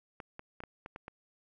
clicks, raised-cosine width 0.5 ms, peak -28 dBFS, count 7, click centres 0.202 / 0.394 / 0.604 / 0.637 / 0.861 / 0.961 / 1.081 s, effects none

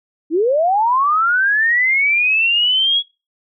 sine linear sweep, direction up, 295.1 to 3360 Hz, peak -12 dBFS, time 0.3-3.03 s, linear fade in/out 50 ms, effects noise-tail reverb RT60 0.3 s tail -26 dB re dry

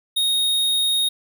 square tone, 3729 Hz, A#7, in tune, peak -18 dBFS, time 0.16-1.09 s, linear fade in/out 10 ms, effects none

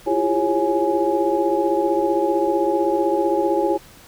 sine tone cluster, 332 / 347.6 / 402.5 / 548 / 836 Hz, E4 / F4 / G4 / C#5 / G#5, +12 / -8 / +46 / -20 / +11 cents, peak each -23 dBFS, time 0.06-3.78 s, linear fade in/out 20 ms, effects pink hiss -46 dBFS RMS until 4.07 s

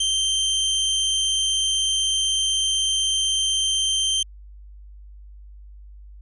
sawtooth tone, 3136 Hz, G7, in tune, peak -16 dBFS, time 0-4.23 s, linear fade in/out 5 ms, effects added 50 Hz sine -40 dBFS peak until 6.21 s + resampled to 24000 Hz

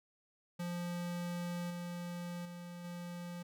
square tone with level steps, 174.61 Hz, F3, in tune, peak -38 / -41 / -46 / -43 dBFS, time 0.59-3.43 s, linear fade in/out 10 ms, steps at 1.7 / 2.45 / 2.84 s, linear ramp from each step 5 ms, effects none

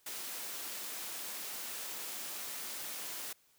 white high-pass noise, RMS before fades -42 dBFS, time 0.06-3.33 s, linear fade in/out 5 ms, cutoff 220 Hz, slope 12 dB/octave, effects white hiss -69 dBFS RMS until 3.58 s

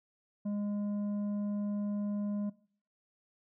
sine tone with tanh clipping, 205.4 Hz, G#3, 19 cents flat, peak -33 dBFS, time 0.45-2.5 s, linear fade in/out 10 ms, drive 7 dB, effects noise-tail reverb RT60 0.5 s tail -20 dB re dry

